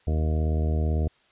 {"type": "harmonic tone", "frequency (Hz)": 78, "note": "D#2", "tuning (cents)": 5, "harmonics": [1, 2, 3, 4, 5, 6, 7, 8, 9], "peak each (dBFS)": [-22, -31, -35, -38, -38, -38, -47, -40, -43], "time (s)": [0.07, 1.08], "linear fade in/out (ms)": 5, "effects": ["white hiss -62 dBFS RMS until 1.31 s", "resampled to 8000 Hz"]}